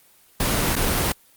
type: noise with dropouts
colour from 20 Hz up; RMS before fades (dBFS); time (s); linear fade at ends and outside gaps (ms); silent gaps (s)
pink; -21; 0.4-1.12; 2; 0.754-0.764
effects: white hiss -55 dBFS RMS until 1.36 s + Opus 24 kbps